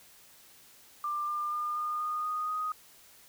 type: tone with pitch steps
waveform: sine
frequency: 1189 / 1198.7 / 1208.4 / 1218.2 / 1228.1 / 1238.1 / 1248.1 Hz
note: D6 / D6 / D6 / D#6 / D#6 / D#6 / D#6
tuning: +21 / +35 / +49 / -37 / -23 / -9 / +5 cents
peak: -30 dBFS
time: 1.04-2.72 s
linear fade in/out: 2 ms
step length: 240 ms
effects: white hiss -57 dBFS RMS until 3.28 s